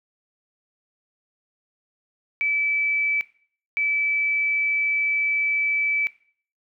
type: tone pair in turn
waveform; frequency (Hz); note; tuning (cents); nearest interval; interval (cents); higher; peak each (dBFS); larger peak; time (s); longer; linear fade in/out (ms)
sine; 2307 / 2307; D7 / D7; -31 / -31; unison; 0; neither; -20; neither; 2.41-3.21 / 3.77-6.07; second; 0
effects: noise-tail reverb RT60 0.5 s tail -18 dB re dry